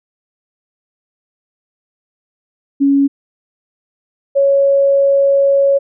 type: tone pair in turn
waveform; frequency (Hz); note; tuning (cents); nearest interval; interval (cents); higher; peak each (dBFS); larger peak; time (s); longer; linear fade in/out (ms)
sine; 278.4 / 554.7; C#4 / C#5; +8 / +1; octave; 1193; second; -8; neither; 2.8-3.08 / 4.35-5.79; second; 20
effects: none